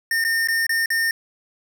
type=tone with dropouts; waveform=square; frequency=1820 Hz; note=A#6; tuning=42 cents flat; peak=-19 dBFS; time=0.11-1.11 s; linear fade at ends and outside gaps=2 ms; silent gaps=0.241-0.248 / 0.474-0.485 / 0.667-0.693 / 0.859-0.903 s; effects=none